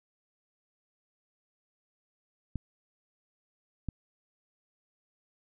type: clicks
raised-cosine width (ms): 5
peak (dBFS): -21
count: 2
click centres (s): 2.557 / 3.887
effects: none